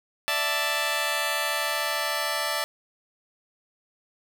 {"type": "chord", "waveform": "10% pulse", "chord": "D suspended second", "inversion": "none", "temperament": "just", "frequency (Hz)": [587.3, 660.7, 881], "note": ["D5", "E5", "A5"], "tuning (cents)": [0, 4, 2], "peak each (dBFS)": -21, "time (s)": [0.28, 2.64], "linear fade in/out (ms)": 0, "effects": []}